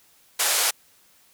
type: band-pass noise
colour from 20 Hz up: white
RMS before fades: -22 dBFS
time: 0.39-0.71 s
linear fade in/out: 10 ms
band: 470 to 12000 Hz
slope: 24 dB/octave
effects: white hiss -58 dBFS RMS until 1.33 s